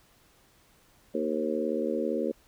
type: harmonic tone with a mistuned harmonic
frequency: 77.78 Hz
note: D#2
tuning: in tune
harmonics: 3 / 4 / 5 / 6 / 7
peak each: -33 / -33 / -33 / -33 / -33 dBFS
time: 1.14-2.32 s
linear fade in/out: 10 ms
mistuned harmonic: 7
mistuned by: -17 cents
effects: pink hiss -62 dBFS RMS until 2.47 s